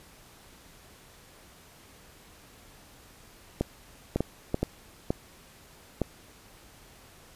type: clicks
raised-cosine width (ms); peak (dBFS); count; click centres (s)
2; -12; 7; 3.61 / 4.16 / 4.206 / 4.544 / 4.63 / 5.105 / 6.017
effects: pink hiss -54 dBFS RMS until 7.35 s + resampled to 32000 Hz